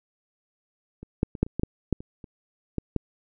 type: clicks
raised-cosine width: 3 ms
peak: -27 / -8 / -23 / -7 / -26 / -14 / -10 / -9 / -26 / -28 / -14 / -11 dBFS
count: 12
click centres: 1.03 / 1.231 / 1.352 / 1.43 / 1.465 / 1.596 / 1.634 / 1.927 / 2.005 / 2.242 / 2.783 / 2.963 s
effects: none